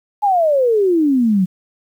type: exponential sweep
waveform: sine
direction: down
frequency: 853 to 178 Hz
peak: -11 dBFS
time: 0.22-1.46 s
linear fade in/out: 20 ms
effects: 8-bit